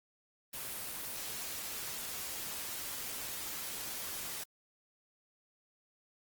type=noise; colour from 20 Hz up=white; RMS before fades=-41 dBFS; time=0.53-4.44 s; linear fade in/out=10 ms; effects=Opus 24 kbps